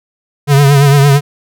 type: tone with vibrato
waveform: square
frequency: 141 Hz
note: C#3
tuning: 30 cents sharp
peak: -5 dBFS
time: 0.47-1.21 s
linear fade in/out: 50 ms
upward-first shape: triangle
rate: 8.8 Hz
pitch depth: 66 cents each way
effects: none